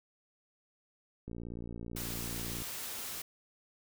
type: click train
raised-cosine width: 3 ms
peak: -30 dBFS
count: 79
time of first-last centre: 1.28-2.62 s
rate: 58.2 Hz
type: noise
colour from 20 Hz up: white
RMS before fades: -41 dBFS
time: 1.96-3.22 s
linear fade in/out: 5 ms
effects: none